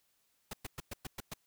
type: noise bursts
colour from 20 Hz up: pink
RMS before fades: -41 dBFS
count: 7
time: 0.51-1.338 s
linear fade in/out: 5 ms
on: 24 ms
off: 110 ms
effects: white hiss -75 dBFS RMS until 1.46 s